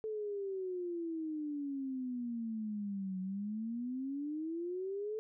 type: exponential two-way sweep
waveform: sine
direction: down then up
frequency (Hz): 440 to 185 to 440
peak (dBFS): -36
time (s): 0.04-5.19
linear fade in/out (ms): 0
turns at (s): 3.2
effects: none